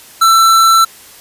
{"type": "tone", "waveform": "square", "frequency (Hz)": 1336, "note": "E6", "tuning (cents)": 23, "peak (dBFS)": -6, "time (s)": [0.21, 0.85], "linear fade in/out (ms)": 10, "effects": ["white hiss -38 dBFS RMS until 1.2 s", "resampled to 32000 Hz"]}